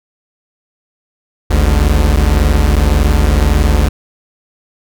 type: tone pair together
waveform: 45% pulse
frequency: 51.62 / 73.42 Hz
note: G#1 / D2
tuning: -10 / 0 cents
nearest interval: tritone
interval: 610 cents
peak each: -11 dBFS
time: 1.5-3.89 s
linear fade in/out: 10 ms
effects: none